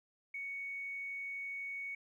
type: tone with tanh clipping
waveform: triangle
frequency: 2227 Hz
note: C#7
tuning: 7 cents sharp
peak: -39 dBFS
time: 0.34-1.95 s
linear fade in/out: 5 ms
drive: 3 dB
effects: none